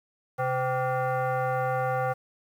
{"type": "tone with frequency modulation", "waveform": "sine", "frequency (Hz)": 130.81, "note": "C3", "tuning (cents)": 0, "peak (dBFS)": -24, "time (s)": [0.38, 2.14], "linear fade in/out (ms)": 20, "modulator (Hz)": 645, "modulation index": 1.7, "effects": ["9-bit"]}